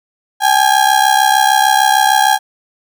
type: ring-modulated tone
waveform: 35% pulse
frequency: 816 Hz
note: G#5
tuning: 31 cents flat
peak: -4 dBFS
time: 0.4-2.39 s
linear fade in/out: 50 ms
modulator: 33.3 Hz
effects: none